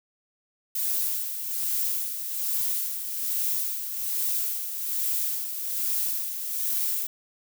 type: noise with tremolo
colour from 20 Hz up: violet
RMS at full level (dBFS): -26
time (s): 0.75-7.07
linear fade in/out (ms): 5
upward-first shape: sine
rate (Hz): 1.2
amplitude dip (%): 55
effects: none